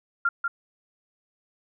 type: tone with echo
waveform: sine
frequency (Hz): 1391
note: F6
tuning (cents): -7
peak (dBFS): -19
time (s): 0.25-0.29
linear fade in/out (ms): 5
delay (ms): 190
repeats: 1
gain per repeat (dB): -4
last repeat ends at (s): 0.48
effects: none